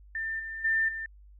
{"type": "tone with level steps", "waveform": "sine", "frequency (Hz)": 1792, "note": "A6", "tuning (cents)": 31, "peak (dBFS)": [-30, -35, -23, -33], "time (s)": [0.15, 1.06], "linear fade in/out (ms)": 2, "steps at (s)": [0.39, 0.64, 0.88], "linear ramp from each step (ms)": 10, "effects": ["added 50 Hz sine -50 dBFS peak until 1.39 s"]}